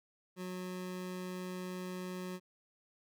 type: tone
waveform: 25% pulse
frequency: 182.8 Hz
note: F#3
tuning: 21 cents flat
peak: -36 dBFS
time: 0.36-2.4 s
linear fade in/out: 50 ms
effects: none